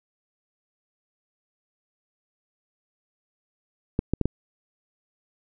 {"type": "clicks", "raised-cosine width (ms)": 3, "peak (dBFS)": -9, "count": 4, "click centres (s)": [3.991, 4.136, 4.213, 4.256], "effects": []}